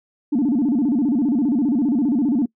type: tone with vibrato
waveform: sine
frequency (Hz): 261.6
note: C4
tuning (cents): 0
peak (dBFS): -14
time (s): 0.32-2.46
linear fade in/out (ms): 10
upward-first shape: square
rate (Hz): 15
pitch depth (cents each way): 200
effects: noise-tail reverb RT60 0.1 s tail -24 dB re dry + tanh soft clip ceiling -12 dBFS